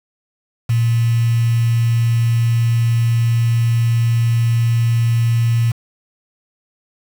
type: tone with quantisation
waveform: sine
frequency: 116.3 Hz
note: A#2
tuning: 4 cents flat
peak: -12 dBFS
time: 0.69-5.72 s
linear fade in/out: 10 ms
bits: 5
effects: none